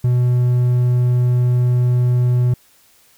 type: tone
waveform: triangle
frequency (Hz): 123.47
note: B2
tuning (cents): 0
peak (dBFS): -10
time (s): 0.04-2.54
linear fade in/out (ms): 5
effects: white hiss -53 dBFS RMS until 3.17 s